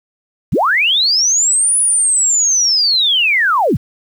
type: linear two-way sweep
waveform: sine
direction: up then down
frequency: 60 to 9970 to 60 Hz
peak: -10 dBFS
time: 0.52-3.77 s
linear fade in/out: 10 ms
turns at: 1.78 s
effects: 7-bit